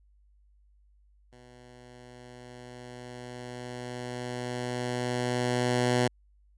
10% pulse tone with level ramp, 123.47 Hz, B2, in tune, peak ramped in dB -44 to -14 dBFS, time 1.32-6.08 s, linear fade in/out 10 ms, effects added 50 Hz sine -59 dBFS peak until 6.57 s + resampled to 22050 Hz

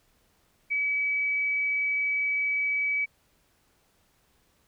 sine tone with frequency modulation, 2284 Hz, D7, 49 cents flat, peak -24 dBFS, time 0.7-3.06 s, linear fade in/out 20 ms, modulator 25 Hz, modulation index 0.3, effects pink hiss -67 dBFS RMS until 4.67 s

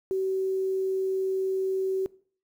sine tone with quantisation, 381 Hz, G4, 49 cents flat, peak -24 dBFS, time 0.11-2.06 s, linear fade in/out 0 ms, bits 9, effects noise-tail reverb RT60 0.5 s tail -22 dB re dry

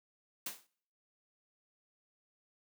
white noise with exponential decay, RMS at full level -36 dBFS, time 0.46-0.67 s, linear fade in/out 5 ms, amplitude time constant 44 ms, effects noise-tail reverb RT60 0.6 s tail -24 dB re dry + high-pass 200 Hz 12 dB/octave

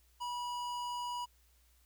square tone with notch filter, 973 Hz, B5, 26 cents flat, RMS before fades -39 dBFS, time 0.2-1.26 s, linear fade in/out 20 ms, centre 12000 Hz, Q 0.83, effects added 60 Hz sine -66 dBFS peak until 1.85 s + white hiss -71 dBFS RMS until 1.85 s

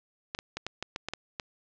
clicks, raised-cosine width 0.2 ms, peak -16 dBFS, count 9, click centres 0.349 / 0.389 / 0.57 / 0.666 / 0.826 / 0.961 / 1.086 / 1.136 / 1.398 s, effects low-pass 6000 Hz 12 dB/octave

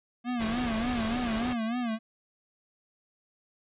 square tone with vibrato, 234.2 Hz, A#3, 8 cents sharp, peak -29 dBFS, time 0.24-1.99 s, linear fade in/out 50 ms, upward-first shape sine, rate 3.4 Hz, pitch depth 110 cents each way
pink noise, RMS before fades -35 dBFS, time 0.39-1.54 s, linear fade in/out 20 ms
effects resampled to 8000 Hz

